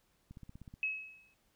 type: click train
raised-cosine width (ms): 5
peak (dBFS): -37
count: 8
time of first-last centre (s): 0.31-0.739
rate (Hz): 16.3
type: tone with exponential decay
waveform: sine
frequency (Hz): 2572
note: E7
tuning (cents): -43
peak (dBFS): -29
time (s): 0.83-1.34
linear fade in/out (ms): 1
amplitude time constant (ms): 110
effects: pink hiss -74 dBFS RMS until 1.55 s